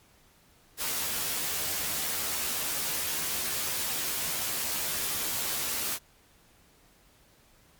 white noise with comb filter, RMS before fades -31 dBFS, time 0.77-5.99 s, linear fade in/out 50 ms, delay 13 ms, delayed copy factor +0.7, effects pink hiss -61 dBFS RMS until 7.79 s + MP3 96 kbps

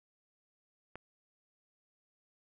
click, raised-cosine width 0.5 ms, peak -29 dBFS, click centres 0.956 s, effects none

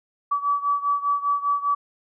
sine beating tone pair, 1145 / 1150 Hz, D6 / D6, -44 / -37 cents, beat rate 5 Hz, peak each -22 / -25 dBFS, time 0.31-1.75 s, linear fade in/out 10 ms, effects none

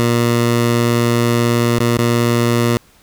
15% pulse tone with dropouts, 118.5 Hz, A#2, 29 cents sharp, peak -6 dBFS, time 0-2.77 s, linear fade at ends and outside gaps 0 ms, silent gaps 1.789-1.803 / 1.973-1.987 s, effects pink hiss -50 dBFS RMS until 3.02 s

